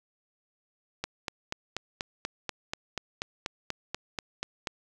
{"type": "click train", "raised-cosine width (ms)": 0.2, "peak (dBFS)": -14, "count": 16, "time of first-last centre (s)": [1.04, 4.672], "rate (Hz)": 4.13, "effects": []}